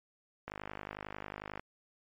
click train, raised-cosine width 0.5 ms, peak -25 dBFS, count 58, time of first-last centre 0.48-1.595 s, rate 51.1 Hz, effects MP3 48 kbps

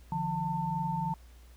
sine tone cluster, 148.4 / 171.5 / 895 Hz, D3 / F3 / A5, +18 / -31 / +29 cents, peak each -36 / -34 / -32 dBFS, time 0.12-1.14 s, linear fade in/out 2 ms, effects added 60 Hz sine -51 dBFS peak until 1.56 s + pink hiss -62 dBFS RMS until 1.56 s

